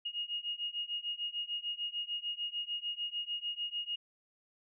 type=beating tone pair; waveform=sine; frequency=2861 / 2867.7 Hz; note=F7 / F7; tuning=+41 / +45 cents; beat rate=6.7 Hz; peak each=-39 / -38 dBFS; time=0.05-3.96 s; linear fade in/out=10 ms; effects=none